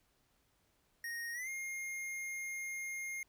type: tone with pitch glide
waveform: square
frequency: 1864.7 to 2130 Hz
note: A#6 to C7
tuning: 0 to +30 cents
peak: -40 dBFS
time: 1.04-3.23 s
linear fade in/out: 2 ms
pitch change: +230 cents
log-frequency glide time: 1.33-1.49 s
effects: pink hiss -75 dBFS RMS until 3.28 s